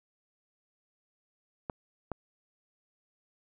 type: clicks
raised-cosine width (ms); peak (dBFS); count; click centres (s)
1; -20; 2; 1.698 / 2.117
effects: none